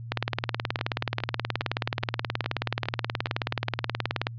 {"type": "two click trains", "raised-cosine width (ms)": 0.3, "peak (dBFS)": [-9, -21], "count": [79, 8], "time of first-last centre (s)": [[0.12, 4.269], [0.79, 3.683]], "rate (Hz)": [18.8, 2.42], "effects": ["added 116 Hz sine -36 dBFS peak until 4.38 s", "resampled to 11025 Hz"]}